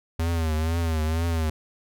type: tone with vibrato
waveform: square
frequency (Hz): 81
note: E2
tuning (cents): -30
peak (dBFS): -23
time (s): 0.19-1.5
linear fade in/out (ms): 5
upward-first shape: triangle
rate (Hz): 2.1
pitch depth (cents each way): 91
effects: none